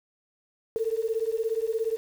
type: beating tone pair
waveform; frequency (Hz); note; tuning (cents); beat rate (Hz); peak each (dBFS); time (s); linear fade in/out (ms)
sine; 440 / 457; A4 / A#4; 0 / -34; 17; -28; 0.76-1.97; 0
effects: 8-bit